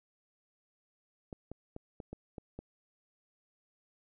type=clicks; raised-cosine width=2 ms; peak=-29 dBFS; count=7; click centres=1.328 / 1.516 / 1.764 / 2.002 / 2.13 / 2.382 / 2.59 s; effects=none